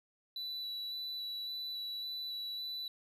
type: tone with vibrato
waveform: triangle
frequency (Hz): 3956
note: B7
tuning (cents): +2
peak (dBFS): -37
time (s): 0.36-2.88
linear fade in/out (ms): 2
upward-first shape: square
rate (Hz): 1.8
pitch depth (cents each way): 9
effects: none